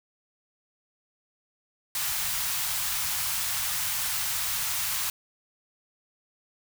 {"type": "band-stop noise", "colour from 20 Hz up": "white", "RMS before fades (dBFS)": -29, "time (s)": [1.95, 5.1], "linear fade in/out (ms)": 2, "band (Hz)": [150, 790], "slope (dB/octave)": 24, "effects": []}